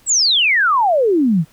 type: exponential sweep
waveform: sine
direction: down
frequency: 8050 to 146.83 Hz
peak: -11 dBFS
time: 0.06-1.45 s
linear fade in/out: 50 ms
effects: pink hiss -52 dBFS RMS until 1.52 s